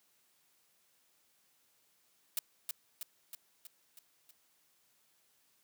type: noise with echo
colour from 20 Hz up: blue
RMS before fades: -33 dBFS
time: 2.37-2.39 s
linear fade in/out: 2 ms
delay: 320 ms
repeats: 6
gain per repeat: -4 dB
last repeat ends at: 4.31 s
effects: white hiss -72 dBFS RMS until 5.63 s + high-pass 100 Hz 12 dB/octave